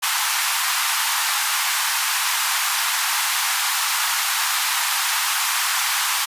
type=high-pass noise; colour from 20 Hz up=pink; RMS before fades=-21 dBFS; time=0.02-6.26 s; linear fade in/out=20 ms; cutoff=860 Hz; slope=48 dB/octave; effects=resampled to 32000 Hz